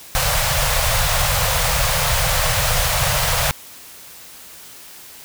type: band-stop noise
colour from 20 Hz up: pink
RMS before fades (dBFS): -18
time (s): 0.15-3.51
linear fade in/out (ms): 0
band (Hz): 160 to 490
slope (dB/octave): 96
effects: white hiss -40 dBFS RMS until 5.24 s